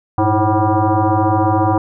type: tone with frequency modulation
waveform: sine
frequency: 329.6 Hz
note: E4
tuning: in tune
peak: -11 dBFS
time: 0.18-1.78 s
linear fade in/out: 2 ms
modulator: 215 Hz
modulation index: 3.4
effects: none